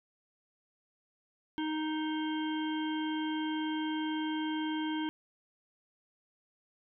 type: harmonic tone with a mistuned harmonic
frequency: 311.1 Hz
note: D#4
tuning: in tune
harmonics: 1 / 3 / 5 / 7 / 9 / 10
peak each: -32 / -40 / -44 / -49 / -53 / -44 dBFS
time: 1.58-5.09 s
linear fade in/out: 0 ms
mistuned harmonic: 10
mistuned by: +32 cents
effects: none